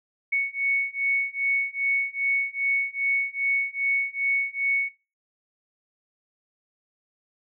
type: beating tone pair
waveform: sine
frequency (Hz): 2217 / 2219.5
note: C#7 / C#7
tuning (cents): 0 / +2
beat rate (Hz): 2.5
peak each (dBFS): -26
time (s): 0.32-4.89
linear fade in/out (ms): 10
effects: noise-tail reverb RT60 0.3 s tail -20 dB re dry